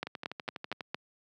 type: two click trains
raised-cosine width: 0.3 ms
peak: -17 / -22 dBFS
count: 5 / 10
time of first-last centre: 0.03-0.945 / 0.07-0.808 s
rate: 4.37 / 12.2 Hz
effects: high-pass 150 Hz 12 dB/octave